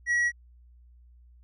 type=tone with tanh clipping; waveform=sine; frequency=1919 Hz; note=A#6; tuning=50 cents sharp; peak=-23 dBFS; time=0.06-0.32 s; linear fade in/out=50 ms; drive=5 dB; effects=added 60 Hz sine -52 dBFS peak until 1.43 s